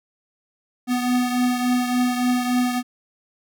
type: beating tone pair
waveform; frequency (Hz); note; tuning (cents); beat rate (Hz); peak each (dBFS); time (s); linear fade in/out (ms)
square; 247.4 / 250.9; B3 / B3; +3 / +28; 3.5; -20 / -27; 0.87-2.83; 50
effects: none